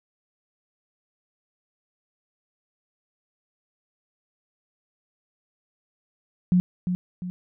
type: tone with echo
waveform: sine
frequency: 180 Hz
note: F#3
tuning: 47 cents flat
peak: -15 dBFS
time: 6.52-6.6 s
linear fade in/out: 0 ms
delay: 350 ms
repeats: 2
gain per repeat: -7 dB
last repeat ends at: 7.3 s
effects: none